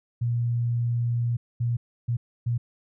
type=tone bursts at uneven times; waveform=sine; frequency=118.9 Hz; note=A#2; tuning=35 cents sharp; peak=-22 dBFS; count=4; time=0.21-1.37 / 1.6-1.77 / 2.08-2.17 / 2.46-2.58 s; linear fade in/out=10 ms; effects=none